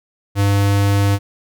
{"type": "tone", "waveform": "square", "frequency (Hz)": 100.2, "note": "G2", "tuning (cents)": 38, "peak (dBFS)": -13, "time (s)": [0.35, 1.19], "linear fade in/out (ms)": 50, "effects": []}